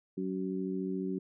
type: harmonic tone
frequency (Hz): 94.1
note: F#2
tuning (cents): +30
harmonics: 2 / 3 / 4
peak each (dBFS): -35 / -37 / -37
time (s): 0.17-1.19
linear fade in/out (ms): 10
effects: none